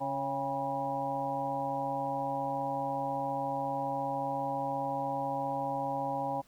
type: harmonic tone with a mistuned harmonic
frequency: 138.59 Hz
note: C#3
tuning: in tune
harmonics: 1 / 2 / 4 / 5 / 6 / 7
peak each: -43 / -40 / -37 / -43 / -34 / -38 dBFS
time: 0-6.42 s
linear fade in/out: 20 ms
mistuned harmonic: 6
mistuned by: -51 cents
effects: pink hiss -64 dBFS RMS until 6.47 s